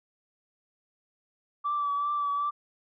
sine tone with vibrato, 1158 Hz, D6, 25 cents flat, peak -25 dBFS, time 1.64-2.51 s, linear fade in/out 20 ms, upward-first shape triangle, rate 2.6 Hz, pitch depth 31 cents each way, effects tanh soft clip ceiling -21 dBFS

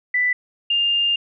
sine tone pair in turn, 1985 / 2807 Hz, B6 / F7, +8 / +8 cents, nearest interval tritone, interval 600 cents, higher second, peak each -16 dBFS, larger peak neither, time 0.14-0.33 / 0.7-1.16 s, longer second, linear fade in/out 5 ms, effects none

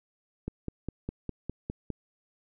click train, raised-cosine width 3 ms, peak -20 dBFS, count 8, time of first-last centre 0.48-1.903 s, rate 4.92 Hz, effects none

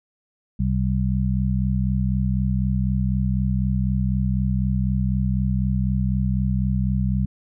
harmonic tone, 64 Hz, C2, 38 cents flat, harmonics 1 / 2 / 3, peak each -23 / -23 / -23 dBFS, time 0.59-7.26 s, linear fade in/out 10 ms, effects none

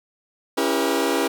sawtooth chord, C# diminished seventh, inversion none, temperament just, 277.2 / 332.6 / 399.1 / 479 Hz, C#4 / E4 / G4 / Bb4, 0 / +16 / +31 / +47 cents, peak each -21 dBFS, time 0.57-1.28 s, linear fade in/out 10 ms, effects none

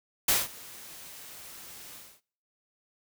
white noise with ADSR envelope, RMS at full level -22 dBFS, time 0.28-2.21 s, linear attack 6 ms, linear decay 190 ms, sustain -24 dB, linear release 260 ms, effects noise-tail reverb RT60 0.6 s tail -26 dB re dry

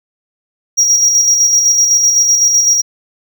triangle tone with tremolo, 5690 Hz, F8, 31 cents sharp, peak -5 dBFS, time 0.77-2.82 s, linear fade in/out 20 ms, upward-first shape square, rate 7.9 Hz, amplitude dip 35%, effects none

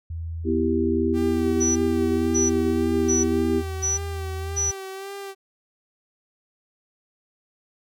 sine tone, 82.41 Hz, E2, in tune, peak -28 dBFS, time 0.1-4.71 s, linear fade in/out 5 ms
sine chord, E minor, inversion second, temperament equal, 246.9 / 329.6 / 392 Hz, B3 / E4 / G4, 0 / 0 / 0 cents, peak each -24 dBFS, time 0.44-3.63 s, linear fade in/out 50 ms
sawtooth tone with vibrato, 390 Hz, G4, 9 cents flat, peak -29 dBFS, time 1.13-5.35 s, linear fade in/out 50 ms, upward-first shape sine, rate 1.8 Hz, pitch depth 37 cents each way
sine tone bursts, 5920 Hz, F#8, in tune, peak -21 dBFS, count 5, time 1.6-4.72 s, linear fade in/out 20 ms, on 160 ms, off 580 ms
effects none

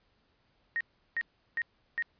sine tone bursts, 1864.7 Hz, A#6, in tune, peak -28 dBFS, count 4, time 0.76-2.024 s, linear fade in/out 0 ms, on 46 ms, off 360 ms, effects pink hiss -71 dBFS RMS until 2.19 s + resampled to 11025 Hz

